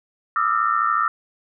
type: tone cluster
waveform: sine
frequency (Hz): 1184 / 1295 / 1369 / 1824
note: D6 / E6 / F6 / A#6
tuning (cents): +14 / -31 / -35 / -38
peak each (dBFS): -22 / -21 / -23 / -29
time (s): 0.36-1.08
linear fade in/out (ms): 2
effects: none